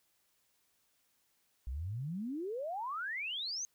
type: exponential sweep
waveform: sine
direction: up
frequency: 58.3 to 6500 Hz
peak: -36 dBFS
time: 1.67-3.65 s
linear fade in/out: 0 ms
effects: white hiss -75 dBFS RMS until 3.74 s